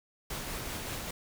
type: noise with tremolo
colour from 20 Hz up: pink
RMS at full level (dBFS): -37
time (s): 0.3-1.11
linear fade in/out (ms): 5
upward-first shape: sine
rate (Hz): 5.2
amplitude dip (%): 25
effects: none